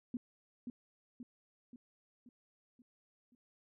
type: tone with echo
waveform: sine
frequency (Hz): 244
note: B3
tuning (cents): -21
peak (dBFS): -35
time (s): 0.14-0.17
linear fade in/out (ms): 2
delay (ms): 530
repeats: 6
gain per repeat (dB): -5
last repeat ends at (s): 3.35
effects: none